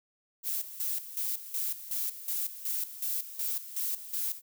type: noise with tremolo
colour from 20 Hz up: violet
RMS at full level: -32 dBFS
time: 0.43-4.42 s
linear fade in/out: 50 ms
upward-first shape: square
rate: 2.7 Hz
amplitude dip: 75%
effects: none